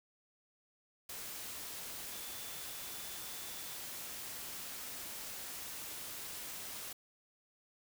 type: tone in noise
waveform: sine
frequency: 3492 Hz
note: A7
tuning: 14 cents flat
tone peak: -56 dBFS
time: 2.12-3.77 s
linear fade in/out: 5 ms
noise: white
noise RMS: -45 dBFS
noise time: 1.09-6.93 s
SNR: -14 dB
effects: none